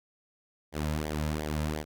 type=tone with flanger; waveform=sawtooth; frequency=76.3 Hz; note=D#2; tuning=33 cents flat; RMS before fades=-32 dBFS; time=0.72-1.85 s; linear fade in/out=50 ms; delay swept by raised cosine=0.73 to 2.73 ms; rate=2.8 Hz; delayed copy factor=-0.75; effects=none